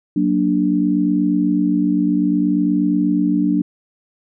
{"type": "chord", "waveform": "sine", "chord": "Gb augmented", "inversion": "none", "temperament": "equal", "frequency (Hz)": [185, 233.1, 293.7], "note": ["Gb3", "Bb3", "D4"], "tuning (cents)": [0, 0, 0], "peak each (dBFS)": [-19, -21, -16], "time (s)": [0.16, 3.62], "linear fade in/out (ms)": 5, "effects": []}